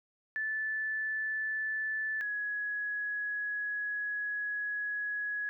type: tone pair in turn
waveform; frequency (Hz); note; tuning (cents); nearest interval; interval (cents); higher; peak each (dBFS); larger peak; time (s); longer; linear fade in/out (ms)
sine; 1748 / 1676.8; A6 / G#6; -12 / +16; minor second; 72; first; -31 / -32; first; 0.36-2.21 / 2.21-5.49; second; 0
effects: none